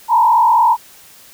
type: tone with frequency modulation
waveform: sine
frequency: 937 Hz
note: A#5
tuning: 9 cents sharp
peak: -8 dBFS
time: 0.08-0.77 s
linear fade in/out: 50 ms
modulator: 44.4 Hz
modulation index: 1.3
effects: white hiss -43 dBFS RMS until 1.33 s